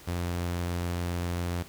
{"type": "tone", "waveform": "sawtooth", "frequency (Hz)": 87.31, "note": "F2", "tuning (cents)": 0, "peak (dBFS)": -25, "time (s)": [0.07, 1.63], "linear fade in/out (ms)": 10, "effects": ["pink hiss -50 dBFS RMS until 1.68 s"]}